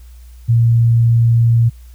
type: tone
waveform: sine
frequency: 116.5 Hz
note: A#2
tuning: 1 cent flat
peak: -8 dBFS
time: 0.48-1.7 s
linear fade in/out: 20 ms
effects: added 60 Hz sine -35 dBFS peak until 1.94 s + white hiss -53 dBFS RMS until 1.94 s